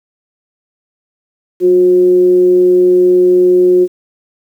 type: tone with frequency modulation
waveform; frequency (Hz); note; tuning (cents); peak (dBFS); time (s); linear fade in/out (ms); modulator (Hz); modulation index
sine; 361.1; F#4; -42; -5; 1.6-3.88; 50; 174; 0.21
effects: 7-bit